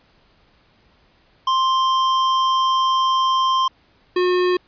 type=tone pair in turn; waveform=square; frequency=1050 / 361.5 Hz; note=C6 / F#4; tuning=+6 / -40 cents; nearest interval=octave + tritone; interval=1846 cents; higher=first; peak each=-16 dBFS; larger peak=neither; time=1.47-3.68 / 4.16-4.57 s; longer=first; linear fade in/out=5 ms; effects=pink hiss -57 dBFS RMS until 4.67 s + resampled to 11025 Hz